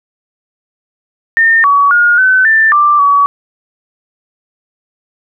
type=tone with pitch steps; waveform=sine; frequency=1817 / 1132 / 1429 / 1518 / 1777 / 1179 / 1135 Hz; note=A#6 / C#6 / F6 / F#6 / A6 / D6 / C#6; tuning=-45 / +36 / +39 / +44 / +17 / +6 / +41 cents; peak=-5 dBFS; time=1.37-3.26 s; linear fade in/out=0 ms; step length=270 ms; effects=none